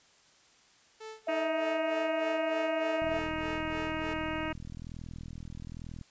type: tone with tremolo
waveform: sawtooth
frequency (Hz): 438.8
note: A4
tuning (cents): -5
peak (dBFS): -37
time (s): 1-4.14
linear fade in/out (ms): 10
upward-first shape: sine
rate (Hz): 3.3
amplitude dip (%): 95
type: tone with vibrato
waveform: sine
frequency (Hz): 652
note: E5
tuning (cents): -19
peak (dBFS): -30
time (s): 1.27-3.19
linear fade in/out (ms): 5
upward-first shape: sine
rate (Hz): 7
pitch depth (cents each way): 12
type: harmonic tone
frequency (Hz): 314.2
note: D#4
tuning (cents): +17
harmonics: 1 / 2 / 3 / 4 / 5 / 6 / 7 / 8 / 9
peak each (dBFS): -36 / -39 / -41 / -42 / -43 / -44 / -44 / -45 / -46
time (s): 1.28-4.53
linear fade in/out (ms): 10
type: click train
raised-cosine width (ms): 5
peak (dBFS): -31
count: 124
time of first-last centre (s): 3.02-6.013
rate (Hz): 41.1
effects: white hiss -62 dBFS RMS until 6.1 s + resampled to 16000 Hz